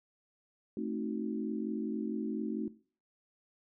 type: chord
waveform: sine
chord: A diminished seventh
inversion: none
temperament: equal with one note detuned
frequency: 220 / 264.4 / 311.1 / 370 Hz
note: A3 / C4 / Eb4 / Gb4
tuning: 0 / +18 / 0 / 0 cents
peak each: -37 / -40 / -39 / -40 dBFS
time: 0.77-2.68 s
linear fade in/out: 2 ms
effects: noise-tail reverb RT60 0.4 s tail -18 dB re dry